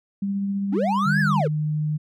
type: tone with tremolo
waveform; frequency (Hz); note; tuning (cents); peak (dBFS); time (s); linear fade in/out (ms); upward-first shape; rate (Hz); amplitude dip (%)
sine; 198.3; G3; +20; -21; 0.22-1.41; 5; triangle; 15; 25
type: linear two-way sweep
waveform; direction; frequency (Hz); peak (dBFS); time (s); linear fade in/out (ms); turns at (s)
triangle; up then down; 232.3 to 1755 to 386.2; -19; 0.72-1.48; 10; 1.2
type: tone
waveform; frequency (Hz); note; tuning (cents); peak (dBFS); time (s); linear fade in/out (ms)
sine; 152.2; D#3; -38; -21; 1.05-1.98; 20
effects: none